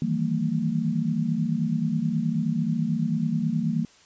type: tone cluster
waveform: sine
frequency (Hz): 155.9 / 165.2 / 195.1 / 229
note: D#3 / E3 / G3 / A#3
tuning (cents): +4 / +4 / -8 / -31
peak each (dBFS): -30 / -27 / -30 / -26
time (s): 0.02-3.85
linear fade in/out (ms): 2
effects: white hiss -55 dBFS RMS until 4.05 s + resampled to 16000 Hz